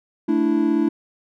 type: chord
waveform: triangle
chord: A suspended fourth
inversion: none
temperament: just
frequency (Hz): 220 / 293.3 / 330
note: A3 / D4 / E4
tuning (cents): 0 / -2 / +2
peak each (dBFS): -21 / -18 / -18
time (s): 0.28-0.89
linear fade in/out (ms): 10
effects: none